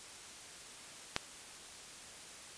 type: click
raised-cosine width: 0.2 ms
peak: -13 dBFS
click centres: 1.164 s
effects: white hiss -51 dBFS RMS until 2.57 s + resampled to 22050 Hz